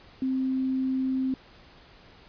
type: tone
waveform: sine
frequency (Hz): 261.9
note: C4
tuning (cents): +2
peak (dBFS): -24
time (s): 0.22-1.34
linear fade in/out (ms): 2
effects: pink hiss -53 dBFS RMS until 2.28 s + resampled to 11025 Hz